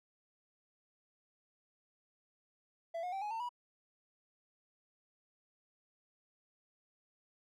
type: tone with pitch steps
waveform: triangle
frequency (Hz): 668 / 720.1 / 776.2 / 836.8 / 902 / 972.4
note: E5 / F#5 / G5 / G#5 / A5 / B5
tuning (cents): +23 / -47 / -17 / +13 / +43 / -27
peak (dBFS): -35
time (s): 2.94-3.492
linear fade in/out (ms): 10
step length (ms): 92
effects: none